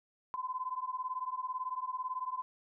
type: beating tone pair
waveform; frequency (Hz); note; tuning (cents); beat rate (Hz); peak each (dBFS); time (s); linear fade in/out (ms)
sine; 1011 / 1029; B5 / C6; +40 / -29; 18; -38 / -38; 0.34-2.42; 0
effects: none